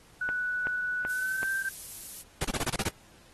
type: tone with pitch glide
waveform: sine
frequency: 1480 to 1568 Hz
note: F#6 to G6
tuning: 0 to 0 cents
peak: -28 dBFS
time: 0.21-1.69 s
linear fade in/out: 5 ms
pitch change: +100 cents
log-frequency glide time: 1.05-1.51 s
type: click train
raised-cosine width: 0.5 ms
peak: -21 dBFS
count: 4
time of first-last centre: 0.29-1.431 s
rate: 2.63 Hz
type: noise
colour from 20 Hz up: violet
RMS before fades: -38 dBFS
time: 1.08-2.23 s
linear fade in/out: 20 ms
type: noise bursts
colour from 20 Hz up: pink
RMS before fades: -30 dBFS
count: 8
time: 2.41-2.888 s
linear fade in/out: 5 ms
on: 37 ms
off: 26 ms
effects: pink hiss -58 dBFS RMS until 3.33 s + AAC 32 kbps